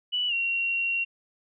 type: tone with pitch glide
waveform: sine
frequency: 2960 to 2746 Hz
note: F#7 to F7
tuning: 0 to -30 cents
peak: -24 dBFS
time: 0.12-1.05 s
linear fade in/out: 20 ms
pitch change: -130 cents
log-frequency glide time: 0.28-0.33 s
effects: none